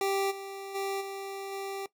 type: tone with level steps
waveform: 25% pulse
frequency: 392 Hz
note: G4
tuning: in tune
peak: -23 / -35 / -27 / -33 / -31 dBFS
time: 0.01-1.86 s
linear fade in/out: 2 ms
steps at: 0.3 / 0.74 / 1 / 1.51 s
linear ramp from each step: 20 ms
effects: noise-tail reverb RT60 0.1 s tail -18 dB re dry